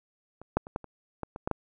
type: clicks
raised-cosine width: 1 ms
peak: -30 / -9 / -28 / -16 / -29 / -19 / -24 / -15 / -13 dBFS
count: 9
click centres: 0.416 / 0.57 / 0.669 / 0.761 / 0.843 / 1.233 / 1.361 / 1.475 / 1.513 s
effects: none